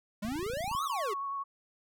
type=exponential two-way sweep; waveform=square; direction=up then down; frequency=196 to 1340 to 369.9 Hz; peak=-34 dBFS; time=0.22-1.14 s; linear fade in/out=10 ms; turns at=0.84 s
type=click train; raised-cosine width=5 ms; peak=-32 dBFS; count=15; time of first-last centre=0.25-0.75 s; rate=28 Hz
type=tone with vibrato; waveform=sine; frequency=1108.7 Hz; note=C#6; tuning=in tune; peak=-33 dBFS; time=0.71-1.44 s; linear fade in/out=20 ms; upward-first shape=sine; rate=9.9 Hz; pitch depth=16 cents each way
effects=none